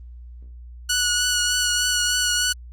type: tone with vibrato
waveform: 10% pulse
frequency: 1466 Hz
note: F#6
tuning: 16 cents flat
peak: -10 dBFS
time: 0.89-2.53 s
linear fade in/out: 10 ms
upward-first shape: triangle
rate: 3.3 Hz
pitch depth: 21 cents each way
effects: added 60 Hz sine -37 dBFS peak until 2.72 s + Opus 24 kbps